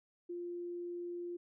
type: tone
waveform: sine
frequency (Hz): 349.2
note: F4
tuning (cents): 0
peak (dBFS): -39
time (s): 0.29-1.37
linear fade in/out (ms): 10
effects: none